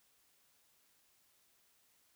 silence, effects white hiss -72 dBFS RMS until 2.15 s

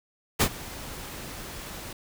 pink noise with ADSR envelope, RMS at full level -19 dBFS, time 0.39-1.93 s, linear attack 23 ms, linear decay 71 ms, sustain -20 dB, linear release 5 ms, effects none

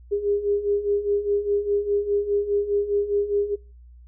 sine beating tone pair, 404.1 / 409 Hz, G#4 / G#4, -47 / -26 cents, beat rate 4.9 Hz, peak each -26 / -22 dBFS, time 0.11-3.56 s, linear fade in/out 20 ms, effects noise-tail reverb RT60 0.4 s tail -26 dB re dry + added 60 Hz sine -44 dBFS peak until 4.07 s

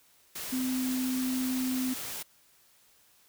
sine tone in noise, 256.7 Hz, C4, 33 cents flat, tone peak -28 dBFS, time 0.52-1.94 s, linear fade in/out 10 ms, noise white, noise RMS -38 dBFS, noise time 0.35-2.23 s, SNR +7 dB, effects white hiss -63 dBFS RMS until 3.28 s

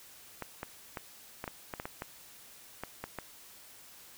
clicks, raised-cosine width 0.5 ms, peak -22 dBFS, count 12, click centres 0.423 / 0.631 / 0.972 / 1.441 / 1.478 / 1.738 / 1.799 / 1.855 / 2.021 / 2.836 / 3.04 / 3.187 s, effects white hiss -54 dBFS RMS until 4.17 s

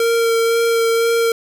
square tone with vibrato, 460.1 Hz, A#4, 23 cents flat, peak -14 dBFS, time 0-1.32 s, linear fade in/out 2 ms, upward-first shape sine, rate 2 Hz, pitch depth 12 cents each way, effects none

